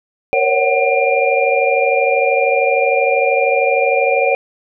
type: tone cluster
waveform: sine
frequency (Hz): 469 / 542 / 562 / 749 / 2395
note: A#4 / C#5 / C#5 / F#5 / D7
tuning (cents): +11 / -39 / +24 / +21 / +33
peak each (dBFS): -18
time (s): 0.33-4.35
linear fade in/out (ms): 0
effects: none